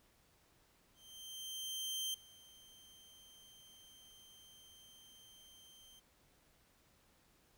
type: tone with ADSR envelope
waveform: sawtooth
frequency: 3136 Hz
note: G7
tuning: in tune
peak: -34 dBFS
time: 0.94-6 s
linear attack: 1200 ms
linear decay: 4 ms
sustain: -22 dB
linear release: 12 ms
effects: pink hiss -71 dBFS RMS until 7.57 s